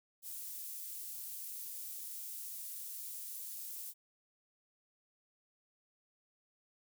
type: high-pass noise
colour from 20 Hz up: pink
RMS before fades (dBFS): -45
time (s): 0.22-3.94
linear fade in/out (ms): 50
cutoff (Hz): 12000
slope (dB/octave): 12
effects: none